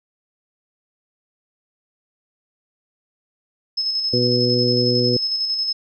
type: tone with tremolo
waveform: sine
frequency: 5190 Hz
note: E8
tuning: 28 cents flat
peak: -18 dBFS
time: 3.77-5.73 s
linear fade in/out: 10 ms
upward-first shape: square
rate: 11 Hz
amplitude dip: 35%
type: harmonic tone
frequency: 122.8 Hz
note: B2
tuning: 9 cents flat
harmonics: 1 / 2 / 3 / 4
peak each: -22 / -22 / -22 / -22 dBFS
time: 4.13-5.17 s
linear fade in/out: 5 ms
effects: none